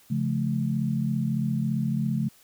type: chord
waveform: sine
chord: Db augmented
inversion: none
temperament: just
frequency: 138.59 / 173.24 / 216.5 Hz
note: Db3 / F3 / A3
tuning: 0 / -14 / -28 cents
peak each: -27 / -30 / -27 dBFS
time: 0.1-2.29 s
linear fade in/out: 10 ms
effects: white hiss -57 dBFS RMS until 2.43 s